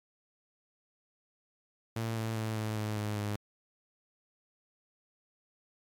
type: tone with pitch steps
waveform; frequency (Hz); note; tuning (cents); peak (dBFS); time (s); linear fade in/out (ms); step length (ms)
sawtooth; 113.4 / 111.77 / 110.17 / 108.59 / 107.04 / 105.5 / 103.99; A#2 / A2 / A2 / A2 / A2 / G#2 / G#2; -47 / +28 / +3 / -22 / -47 / +28 / +3; -28; 1.96-3.36; 5; 200
effects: MP3 96 kbps